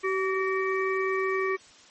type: harmonic tone with a mistuned harmonic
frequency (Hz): 382.4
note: G4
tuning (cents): -43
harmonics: 1 / 3 / 5 / 6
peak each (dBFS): -26 / -31 / -33 / -34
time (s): 0.03-1.57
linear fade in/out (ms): 20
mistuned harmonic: 5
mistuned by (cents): -59
effects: white hiss -53 dBFS RMS until 1.9 s + MP3 32 kbps